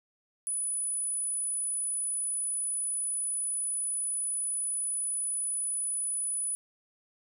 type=tone; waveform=sine; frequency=9930 Hz; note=D#9; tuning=5 cents flat; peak=-29 dBFS; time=0.47-6.55 s; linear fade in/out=0 ms; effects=none